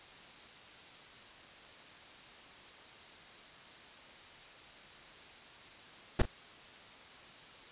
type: noise with echo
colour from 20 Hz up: brown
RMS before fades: -24 dBFS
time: 6.19-6.22 s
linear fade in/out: 5 ms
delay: 36 ms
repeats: 1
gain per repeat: -14 dB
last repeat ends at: 6.256 s
effects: white hiss -53 dBFS RMS until 7.71 s + resampled to 8000 Hz